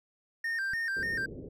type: tone with vibrato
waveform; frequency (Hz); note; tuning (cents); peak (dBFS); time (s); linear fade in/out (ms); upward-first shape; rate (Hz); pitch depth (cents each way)
triangle; 1700; G#6; +40; -28; 0.44-1.26; 5; square; 3.4; 130
type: click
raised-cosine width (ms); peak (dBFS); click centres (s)
5; -36; 0.735
type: low-pass noise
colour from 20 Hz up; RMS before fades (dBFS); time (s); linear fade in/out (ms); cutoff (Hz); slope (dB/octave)
white; -43; 0.96-1.49; 10; 500; 48
effects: none